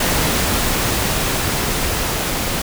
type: noise with level ramp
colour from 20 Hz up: pink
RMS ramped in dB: -17 to -21 dBFS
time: 0-2.62 s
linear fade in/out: 5 ms
effects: none